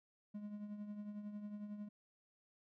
triangle tone with tremolo, 207.7 Hz, G#3, in tune, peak -40 dBFS, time 0.34-1.89 s, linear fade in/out 10 ms, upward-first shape triangle, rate 11 Hz, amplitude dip 60%, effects none

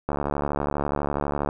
click train, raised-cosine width 1 ms, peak -11 dBFS, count 102, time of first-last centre 0.09-1.489 s, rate 72.2 Hz, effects none

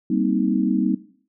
sine chord, C minor seventh, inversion second, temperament just, 196.22 / 235.5 / 261.6 / 314 Hz, G3 / Bb3 / C4 / Eb4, +2 / +18 / 0 / +16 cents, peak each -23 dBFS, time 0.1-0.95 s, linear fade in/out 5 ms, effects noise-tail reverb RT60 0.5 s tail -17 dB re dry

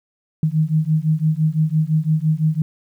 sine beating tone pair, 153.6 / 159.5 Hz, D#3 / D#3, -22 / +43 cents, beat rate 5.9 Hz, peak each -18 dBFS, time 0.43-2.62 s, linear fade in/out 2 ms, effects 9-bit

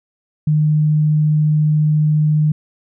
sine tone, 152.4 Hz, D#3, 36 cents flat, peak -11 dBFS, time 0.47-2.52 s, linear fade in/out 5 ms, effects none

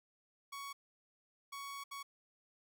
sawtooth tone bursts at uneven times, 1117 Hz, C#6, 13 cents sharp, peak -40 dBFS, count 3, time 0.52-0.73 / 1.52-1.84 / 1.91-2.03 s, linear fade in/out 10 ms, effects none

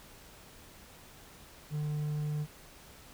triangle tone, 150 Hz, D3, 37 cents sharp, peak -29 dBFS, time 1.7-2.47 s, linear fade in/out 50 ms, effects pink hiss -54 dBFS RMS until 3.13 s

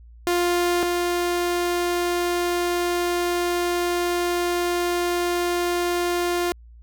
sawtooth tone pair in turn, 350.6 / 350.6 Hz, F4 / F4, +7 / +7 cents, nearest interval unison, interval 0 cents, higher neither, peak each -15 / -17 dBFS, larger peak first, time 0.27-0.83 / 0.83-6.52 s, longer second, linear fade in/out 0 ms, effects added 58 Hz sine -43 dBFS peak until 6.82 s

